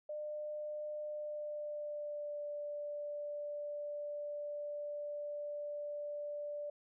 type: tone with pitch glide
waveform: sine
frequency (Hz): 601 to 586.9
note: D5 to D5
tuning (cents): +40 to -1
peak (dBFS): -39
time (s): 0.09-6.7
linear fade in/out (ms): 5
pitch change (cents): -41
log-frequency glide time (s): 1.05-2.42
effects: none